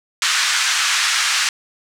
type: band-pass noise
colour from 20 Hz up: pink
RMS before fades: -18 dBFS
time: 0.22-1.49 s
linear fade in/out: 2 ms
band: 1300 to 7900 Hz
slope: 24 dB/octave
effects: none